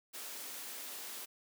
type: high-pass noise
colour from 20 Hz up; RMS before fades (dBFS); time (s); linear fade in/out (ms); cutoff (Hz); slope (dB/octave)
white; -45; 0.13-1.26; 20; 220; 48
effects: none